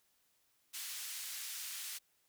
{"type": "band-pass noise", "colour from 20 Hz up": "white", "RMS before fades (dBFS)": -44, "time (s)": [0.73, 1.99], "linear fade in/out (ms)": 20, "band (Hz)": [1900, 13000], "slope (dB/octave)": 12, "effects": ["white hiss -75 dBFS RMS until 2.28 s"]}